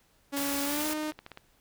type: tone with pitch glide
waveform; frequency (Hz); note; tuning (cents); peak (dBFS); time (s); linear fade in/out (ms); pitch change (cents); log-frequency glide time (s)
sawtooth; 281.1 to 306.5; C#4 to D#4; +24 to -26; -27; 0.32-1.12; 20; +150; 0.64-0.87
type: noise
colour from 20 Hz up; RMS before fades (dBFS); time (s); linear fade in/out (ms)
white; -34; 0.36-0.94; 10
type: clicks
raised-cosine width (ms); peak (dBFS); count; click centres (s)
0.3; -27; 12; 0.795 / 0.828 / 0.89 / 0.931 / 0.976 / 1.032 / 1.079 / 1.12 / 1.19 / 1.264 / 1.317 / 1.374
effects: pink hiss -66 dBFS RMS until 1.6 s